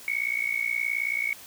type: tone with amplitude modulation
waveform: sine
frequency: 2217 Hz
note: C#7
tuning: in tune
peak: -21 dBFS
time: 0.08-1.33 s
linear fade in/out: 0 ms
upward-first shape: sine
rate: 58.8 Hz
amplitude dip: 90%
effects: white hiss -46 dBFS RMS until 1.46 s